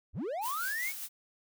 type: linear sweep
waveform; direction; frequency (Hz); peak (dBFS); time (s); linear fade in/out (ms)
triangle; up; 34.31 to 2281; -31; 0.13-0.93; 50
type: noise with tremolo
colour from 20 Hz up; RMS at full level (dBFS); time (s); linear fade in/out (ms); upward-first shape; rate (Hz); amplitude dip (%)
blue; -38; 0.41-1.09; 50; sine; 4.9; 40
effects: none